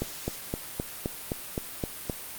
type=click train; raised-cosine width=2 ms; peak=-15 dBFS; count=9; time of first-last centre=0.02-2.098 s; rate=3.85 Hz; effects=white hiss -40 dBFS RMS until 2.38 s + Opus 48 kbps